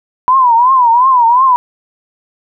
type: tone with vibrato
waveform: sine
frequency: 987.8 Hz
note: B5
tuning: in tune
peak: -5 dBFS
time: 0.28-1.56 s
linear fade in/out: 0 ms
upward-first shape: triangle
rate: 2.8 Hz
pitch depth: 160 cents each way
effects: none